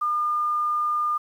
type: tone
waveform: sine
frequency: 1209 Hz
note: D6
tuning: 50 cents sharp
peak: -21 dBFS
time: 0.01-1.18 s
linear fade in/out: 10 ms
effects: 9-bit